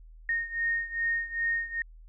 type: beating tone pair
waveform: sine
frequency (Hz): 1848 / 1850.5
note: A#6 / A#6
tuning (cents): -16 / -13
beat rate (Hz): 2.5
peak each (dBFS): -29 / -32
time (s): 0.29-1.82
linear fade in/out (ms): 2
effects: added 40 Hz sine -47 dBFS peak until 2.08 s